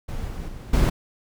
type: noise with level steps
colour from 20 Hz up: brown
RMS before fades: -30 / -32 / -36 / -17 dBFS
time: 0.08-0.9 s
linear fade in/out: 10 ms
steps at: 0.28 / 0.48 / 0.73 s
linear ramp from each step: 5 ms
effects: none